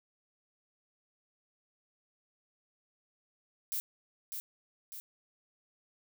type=noise with echo; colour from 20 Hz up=violet; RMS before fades=-35 dBFS; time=3.72-3.8 s; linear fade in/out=0 ms; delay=600 ms; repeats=2; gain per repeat=-5 dB; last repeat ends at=5 s; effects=none